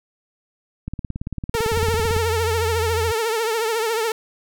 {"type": "click train", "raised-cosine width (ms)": 5, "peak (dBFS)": -15, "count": 24, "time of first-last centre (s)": [0.88, 2.165], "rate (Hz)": 17.9}
{"type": "tone with vibrato", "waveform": "sawtooth", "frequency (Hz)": 449.4, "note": "A4", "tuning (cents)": 37, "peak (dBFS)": -16, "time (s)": [1.54, 4.12], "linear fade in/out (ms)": 2, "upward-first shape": "triangle", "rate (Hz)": 14, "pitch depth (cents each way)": 92}
{"type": "tone with pitch glide", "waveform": "sine", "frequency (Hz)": [86.4, 85.06], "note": ["F2", "F2"], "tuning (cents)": [-18, -45], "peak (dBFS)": -23, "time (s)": [1.71, 3.12], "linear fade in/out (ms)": 10, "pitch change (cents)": -27, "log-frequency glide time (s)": [2.57, 2.75]}
{"effects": []}